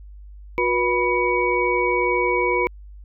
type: tone cluster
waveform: sine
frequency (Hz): 361.9 / 484 / 984 / 2254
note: F#4 / B4 / B5 / C#7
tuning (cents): -38 / -35 / -7 / +28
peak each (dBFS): -23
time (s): 0.58-2.67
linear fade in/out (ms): 0
effects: added 50 Hz sine -38 dBFS peak until 3.04 s